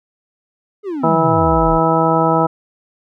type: exponential sweep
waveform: triangle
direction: down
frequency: 430 to 32.94 Hz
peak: -18 dBFS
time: 0.83-1.8 s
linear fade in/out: 50 ms
type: harmonic tone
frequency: 162.7 Hz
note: E3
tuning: 22 cents flat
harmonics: 1 / 2 / 3 / 4 / 5 / 6 / 8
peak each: -19 / -19 / -19 / -19 / -19 / -19 / -19 dBFS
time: 1.03-2.47 s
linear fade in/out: 10 ms
effects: none